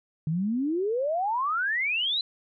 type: exponential sweep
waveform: sine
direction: up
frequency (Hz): 149.6 to 4092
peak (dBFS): -24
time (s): 0.27-2.21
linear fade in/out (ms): 2
effects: none